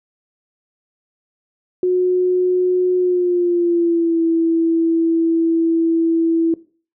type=tone with pitch glide; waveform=sine; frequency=363.9 to 329.9 Hz; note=F#4 to E4; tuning=-29 to +1 cents; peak=-13 dBFS; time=1.83-6.54 s; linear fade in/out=2 ms; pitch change=-170 cents; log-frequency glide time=2.97-4.22 s; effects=noise-tail reverb RT60 0.4 s tail -20 dB re dry